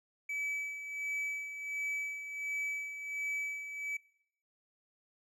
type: tone with tremolo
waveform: triangle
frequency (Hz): 2294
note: D7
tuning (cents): -41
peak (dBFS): -31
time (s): 0.29-3.97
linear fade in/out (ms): 5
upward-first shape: sine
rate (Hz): 1.4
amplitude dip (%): 60
effects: noise-tail reverb RT60 0.7 s tail -20 dB re dry